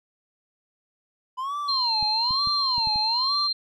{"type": "tone with vibrato", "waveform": "triangle", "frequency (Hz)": 994, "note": "B5", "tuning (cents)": 11, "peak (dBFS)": -25, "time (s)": [1.37, 3.48], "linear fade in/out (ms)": 20, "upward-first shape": "sine", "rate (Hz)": 1.1, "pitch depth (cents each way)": 280}
{"type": "tone", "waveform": "sine", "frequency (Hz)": 4164, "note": "C8", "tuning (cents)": -9, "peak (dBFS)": -22, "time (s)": [1.68, 3.53], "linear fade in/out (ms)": 10}
{"type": "clicks", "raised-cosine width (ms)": 5, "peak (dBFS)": -26, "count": 6, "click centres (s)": [2.027, 2.308, 2.473, 2.781, 2.873, 2.959]}
{"effects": []}